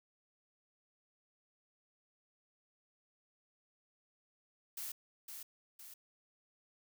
blue noise with echo, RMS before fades -43 dBFS, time 4.77-4.92 s, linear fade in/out 5 ms, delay 510 ms, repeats 2, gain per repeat -5 dB, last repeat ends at 5.94 s, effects none

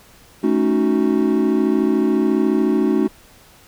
triangle chord, D# half-diminished seventh, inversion second, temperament equal with one note detuned, 216.8 / 277.2 / 311.1 / 370 Hz, A3 / C#4 / D#4 / F#4, -25 / 0 / 0 / 0 cents, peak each -18 dBFS, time 0.43-3.08 s, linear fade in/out 10 ms, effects pink hiss -48 dBFS RMS until 3.67 s

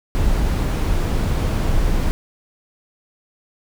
brown noise, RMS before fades -18 dBFS, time 0.15-2.11 s, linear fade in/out 0 ms, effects none

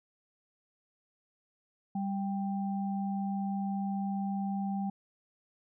sine tone pair together, 197.15 / 788 Hz, G3 / G5, +10 / +9 cents, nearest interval 2 octaves, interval 2399 cents, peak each -31 / -38 dBFS, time 1.95-4.9 s, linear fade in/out 5 ms, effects none

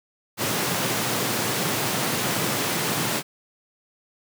pink high-pass noise, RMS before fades -25 dBFS, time 0.37-3.23 s, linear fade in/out 50 ms, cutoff 110 Hz, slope 48 dB/octave, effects none

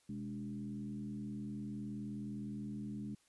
sine tone with frequency modulation, 207.7 Hz, G#3, in tune, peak -40 dBFS, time 0.09-3.15 s, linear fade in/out 5 ms, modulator 79.4 Hz, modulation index 0.92, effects white hiss -72 dBFS RMS until 3.28 s + resampled to 24000 Hz

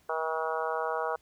harmonic tone, 160 Hz, D#3, 49 cents sharp, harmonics 3 / 4 / 5 / 6 / 7 / 8 / 9, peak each -34 / -35 / -36 / -37 / -37 / -38 / -39 dBFS, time 0.09-1.16 s, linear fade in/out 5 ms, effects pink hiss -66 dBFS RMS until 1.21 s

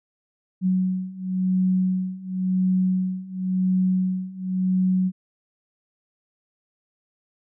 sine beating tone pair, 185 / 185.94 Hz, F#3 / F#3, 0 / +9 cents, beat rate 0.94 Hz, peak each -24 / -22 dBFS, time 0.61-5.12 s, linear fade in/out 50 ms, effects none

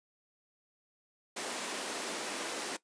pink high-pass noise, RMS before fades -38 dBFS, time 1.36-2.77 s, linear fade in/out 10 ms, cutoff 260 Hz, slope 24 dB/octave, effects noise-tail reverb RT60 0.1 s tail -17 dB re dry + resampled to 22050 Hz

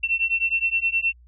sine beating tone pair, 2698 / 2707.6 Hz, E7 / E7, +40 / +46 cents, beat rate 9.6 Hz, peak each -23 / -23 dBFS, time 0.03-1.13 s, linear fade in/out 10 ms, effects added 60 Hz sine -48 dBFS peak until 1.27 s

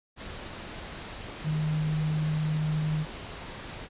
sine tone in noise, 154.4 Hz, D#3, 13 cents flat, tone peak -25 dBFS, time 1.43-3.06 s, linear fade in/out 50 ms, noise pink, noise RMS -40 dBFS, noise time 0.16-3.89 s, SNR +12 dB, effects resampled to 8000 Hz

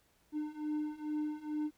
triangle beating tone pair, 300.9 / 303.2 Hz, D4 / D#4, +42 / -45 cents, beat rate 2.3 Hz, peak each -37 / -35 dBFS, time 0.32-1.71 s, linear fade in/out 50 ms, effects pink hiss -71 dBFS RMS until 1.77 s

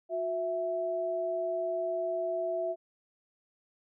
sine tone pair together, 363.8 / 660 Hz, F#4 / E5, -29 / +2 cents, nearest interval minor seventh, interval 1031 cents, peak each -36 / -30 dBFS, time 0.09-2.76 s, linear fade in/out 50 ms, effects none

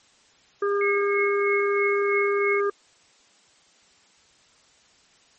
harmonic tone, 403.7 Hz, G#4, 49 cents flat, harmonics 1 / 3 / 4, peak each -21 / -28 / -34 dBFS, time 0.62-2.7 s, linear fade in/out 5 ms
sine tone with tremolo, 2173 Hz, C#7, 35 cents flat, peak -22 dBFS, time 0.81-2.6 s, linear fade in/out 2 ms, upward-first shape triangle, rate 3.1 Hz, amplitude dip 75%
effects white hiss -58 dBFS RMS until 5.38 s + MP3 32 kbps

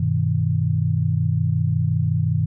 sine chord, G augmented, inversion none, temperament equal with one note detuned, 98 / 123.47 / 157.46 Hz, G2 / B2 / D#3, 0 / 0 / +21 cents, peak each -22 / -22 / -21 dBFS, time 0-2.46 s, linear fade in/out 5 ms, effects none

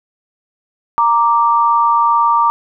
sine tone pair together, 931.8 / 1174 Hz, A#5 / D6, -1 / -1 cents, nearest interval major third, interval 400 cents, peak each -12 dBFS, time 0.98-2.5 s, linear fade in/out 0 ms, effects none

